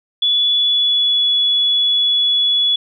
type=tone with pitch glide; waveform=sine; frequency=3425 to 3401 Hz; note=A7 to G#7; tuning=-47 to +40 cents; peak=-12 dBFS; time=0.22-2.76 s; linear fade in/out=5 ms; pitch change=-13 cents; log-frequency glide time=0.55-1.26 s; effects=none